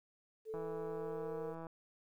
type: tone with pitch glide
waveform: sine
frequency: 440 to 463.5 Hz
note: A4 to A#4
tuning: 0 to -10 cents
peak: -40 dBFS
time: 0.45-1.55 s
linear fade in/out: 50 ms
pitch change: +90 cents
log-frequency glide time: 0.86-1.44 s
type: click train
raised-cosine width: 1 ms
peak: -34 dBFS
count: 186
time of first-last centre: 0.54-1.668 s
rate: 164 Hz
effects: 12-bit